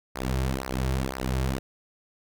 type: tone with flanger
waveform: sawtooth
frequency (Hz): 65.3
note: C2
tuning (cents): -3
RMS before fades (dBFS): -28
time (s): 0.15-1.59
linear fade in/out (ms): 10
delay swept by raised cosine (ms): 0.28 to 4.08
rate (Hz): 2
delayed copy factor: -0.85
effects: none